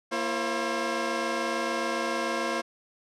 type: tone cluster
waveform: 15% pulse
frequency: 234.3 / 338 / 537 Hz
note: A#3 / E4 / C5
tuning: +9 / +43 / +45 cents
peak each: -27 / -25 / -24 dBFS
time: 0.11-2.62 s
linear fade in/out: 20 ms
effects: low-pass 7000 Hz 12 dB/octave